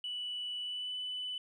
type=tone with pitch glide; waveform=sine; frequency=2960 to 2994 Hz; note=F#7 to F#7; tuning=0 to +20 cents; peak=-35 dBFS; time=0.04-1.38 s; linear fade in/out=2 ms; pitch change=+20 cents; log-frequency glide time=0.61-0.94 s; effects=tanh soft clip ceiling -32 dBFS